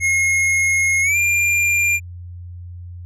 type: tone with pitch glide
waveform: square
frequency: 2157 to 2393 Hz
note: C#7 to D7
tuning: -48 to +32 cents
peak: -15 dBFS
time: 0-2 s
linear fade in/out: 50 ms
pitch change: +180 cents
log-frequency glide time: 1.02-1.17 s
effects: added 88 Hz sine -31 dBFS peak until 3.05 s + low-pass 11000 Hz 12 dB/octave